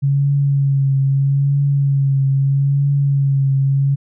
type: tone with vibrato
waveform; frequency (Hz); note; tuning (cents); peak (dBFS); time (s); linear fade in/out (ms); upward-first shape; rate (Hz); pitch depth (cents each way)
sine; 138.59; C#3; 0; -12; 0.02-3.96; 20; triangle; 0.78; 36
effects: none